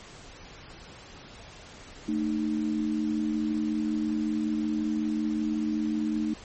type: tone pair together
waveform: sine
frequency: 221.8 / 307.2 Hz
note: A3 / D#4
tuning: +14 / -22 cents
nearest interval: tritone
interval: 564 cents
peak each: -28 dBFS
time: 2.08-6.34 s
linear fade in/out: 5 ms
effects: pink hiss -47 dBFS RMS until 6.44 s + MP3 32 kbps